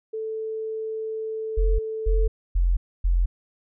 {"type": "tone", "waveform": "sine", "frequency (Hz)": 440, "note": "A4", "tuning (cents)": 0, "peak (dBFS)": -27, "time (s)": [0.13, 2.28], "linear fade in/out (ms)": 10}
{"type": "tone bursts", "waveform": "sine", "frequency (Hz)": 43.65, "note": "F1", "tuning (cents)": 0, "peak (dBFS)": -17, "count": 4, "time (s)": [1.57, 3.26], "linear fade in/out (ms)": 10, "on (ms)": 220, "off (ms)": 270}
{"effects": []}